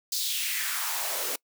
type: noise with high-pass filter sweep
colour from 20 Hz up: white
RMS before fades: -30 dBFS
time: 0.12-1.36 s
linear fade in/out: 5 ms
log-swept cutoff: 5000 to 360 Hz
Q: 2.7
effects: noise-tail reverb RT60 0.1 s tail -25 dB re dry